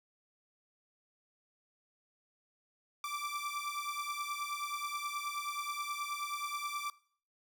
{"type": "beating tone pair", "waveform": "sawtooth", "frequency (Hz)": [1166, 1175.4], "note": ["D6", "D6"], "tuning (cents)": [-13, 1], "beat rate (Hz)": 9.4, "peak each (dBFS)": [-36, -37], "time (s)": [3.04, 6.9], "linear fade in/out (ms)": 2, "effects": ["noise-tail reverb RT60 0.5 s tail -19 dB re dry"]}